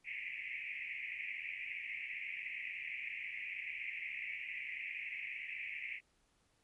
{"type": "band-pass noise", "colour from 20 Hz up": "pink", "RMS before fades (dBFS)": -44, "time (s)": [0.04, 6.01], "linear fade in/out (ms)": 50, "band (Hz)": [2000, 2600], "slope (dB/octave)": 96, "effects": ["pink hiss -75 dBFS RMS until 6.63 s", "resampled to 24000 Hz"]}